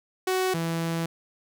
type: tone pair in turn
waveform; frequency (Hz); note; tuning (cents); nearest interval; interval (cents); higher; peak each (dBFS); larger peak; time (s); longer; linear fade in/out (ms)
sawtooth; 372.9 / 165.76; F#4 / E3; +14 / +10; octave + major second; 1404; first; -19 / -22; first; 0.27-0.54 / 0.54-1.06; second; 5
effects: none